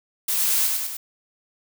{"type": "noise with echo", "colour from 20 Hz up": "blue", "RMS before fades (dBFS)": -23, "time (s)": [0.28, 0.67], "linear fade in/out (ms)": 5, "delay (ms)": 100, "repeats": 3, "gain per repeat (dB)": -3, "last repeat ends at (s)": 0.97, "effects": []}